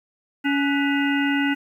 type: harmonic tone with a mistuned harmonic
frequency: 281.5 Hz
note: C#4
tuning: 27 cents sharp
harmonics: 1 / 3 / 5 / 7 / 9 / 10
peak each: -20 / -31 / -27 / -28 / -34 / -32 dBFS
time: 0.44-1.55 s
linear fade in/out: 20 ms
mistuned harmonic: 5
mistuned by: +89 cents
effects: 9-bit